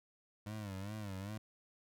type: tone with vibrato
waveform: 25% pulse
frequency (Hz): 101.4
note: G#2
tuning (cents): -41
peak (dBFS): -38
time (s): 0.46-1.38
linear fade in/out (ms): 5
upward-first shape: sine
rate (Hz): 2.5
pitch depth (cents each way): 120
effects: none